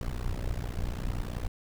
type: noise with amplitude modulation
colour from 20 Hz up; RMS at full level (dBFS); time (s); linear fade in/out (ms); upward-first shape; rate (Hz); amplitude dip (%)
brown; -28; 0.01-1.48; 2; sine; 60.6; 100
effects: none